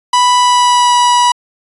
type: tone with pitch glide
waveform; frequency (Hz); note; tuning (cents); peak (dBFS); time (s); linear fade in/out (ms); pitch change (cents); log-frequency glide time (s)
45% pulse; 987.8 to 975.3; B5 to B5; 0 to -22; -7; 0.13-1.32; 5; -22; 0.38-0.96
effects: resampled to 24000 Hz